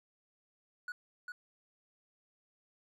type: tone with echo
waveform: triangle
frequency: 1465 Hz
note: F#6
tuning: 18 cents flat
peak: -36 dBFS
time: 0.88-0.92 s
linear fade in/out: 2 ms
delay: 400 ms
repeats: 1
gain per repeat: -3 dB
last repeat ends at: 1.32 s
effects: none